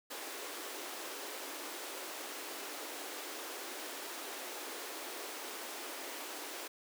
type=high-pass noise; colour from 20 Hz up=pink; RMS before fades=-44 dBFS; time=0.1-6.68 s; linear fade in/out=10 ms; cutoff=290 Hz; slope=48 dB/octave; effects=none